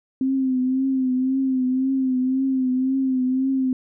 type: tone with vibrato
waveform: sine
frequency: 260.9 Hz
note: C4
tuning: 5 cents flat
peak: -18 dBFS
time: 0.21-3.73 s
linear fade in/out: 2 ms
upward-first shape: triangle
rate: 1.9 Hz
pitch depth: 55 cents each way
effects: none